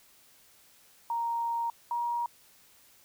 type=tone pair in turn; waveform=sine; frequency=932.3 / 948.6 Hz; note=A#5 / A#5; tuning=0 / +30 cents; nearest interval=unison; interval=30 cents; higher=second; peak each=-28 dBFS; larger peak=neither; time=1.1-1.7 / 1.91-2.26 s; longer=first; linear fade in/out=2 ms; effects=white hiss -60 dBFS RMS until 3.04 s